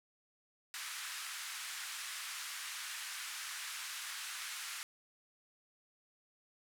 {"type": "band-pass noise", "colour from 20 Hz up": "pink", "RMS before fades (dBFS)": -44, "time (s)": [0.74, 4.83], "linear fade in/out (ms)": 0, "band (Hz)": [1300, 12000], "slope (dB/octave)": 24, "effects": []}